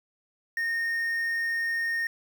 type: tone with quantisation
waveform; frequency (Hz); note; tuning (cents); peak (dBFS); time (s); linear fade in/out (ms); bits
triangle; 1842; A#6; -21; -24; 0.57-2.07; 2; 8
effects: none